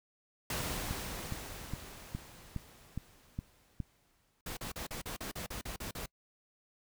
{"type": "noise with exponential decay", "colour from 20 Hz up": "pink", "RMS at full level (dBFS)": -35, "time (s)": [0.5, 4.41], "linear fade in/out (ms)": 2, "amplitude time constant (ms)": 850}
{"type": "click train", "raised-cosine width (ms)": 5, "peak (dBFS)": -24, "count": 8, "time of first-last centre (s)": [0.91, 3.803], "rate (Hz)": 2.42}
{"type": "noise bursts", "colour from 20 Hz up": "pink", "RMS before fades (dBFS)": -41, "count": 11, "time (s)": [4.46, 6.06], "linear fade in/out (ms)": 5, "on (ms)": 110, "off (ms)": 39}
{"effects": ["noise-tail reverb RT60 0.1 s tail -24 dB re dry"]}